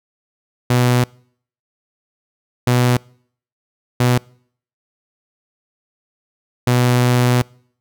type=tone bursts at uneven times; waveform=sawtooth; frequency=123.47 Hz; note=B2; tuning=in tune; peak=-8 dBFS; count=4; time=0.7-1.04 / 2.67-2.97 / 4-4.18 / 6.67-7.42 s; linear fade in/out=5 ms; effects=noise-tail reverb RT60 0.6 s tail -26 dB re dry